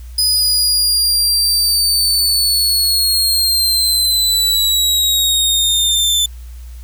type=linear sweep; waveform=sawtooth; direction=down; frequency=5000 to 3520 Hz; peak=-9 dBFS; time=0.18-6.26 s; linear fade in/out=5 ms; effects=added 60 Hz sine -29 dBFS peak until 6.83 s + white hiss -48 dBFS RMS until 6.83 s